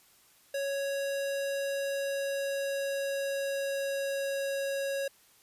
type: tone with pitch glide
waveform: square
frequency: 554.4 to 551.2 Hz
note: C#5 to C#5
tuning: 0 to -10 cents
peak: -31 dBFS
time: 0.54-5.08 s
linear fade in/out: 5 ms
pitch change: -10 cents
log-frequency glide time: 1.72-4.52 s
effects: white hiss -62 dBFS RMS until 5.42 s + resampled to 32000 Hz